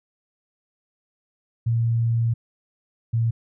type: tone pair in turn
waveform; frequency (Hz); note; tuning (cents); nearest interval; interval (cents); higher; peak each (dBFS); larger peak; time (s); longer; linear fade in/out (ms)
sine; 115.8 / 114.93; A#2 / A#2; -11 / -24; unison; 13; first; -18; neither; 1.66-2.34 / 3.13-3.31; first; 10
effects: none